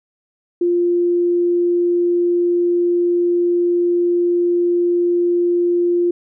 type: tone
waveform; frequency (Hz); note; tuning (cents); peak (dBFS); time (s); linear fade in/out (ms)
sine; 349.2; F4; 0; -13; 0.61-6.11; 5
effects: none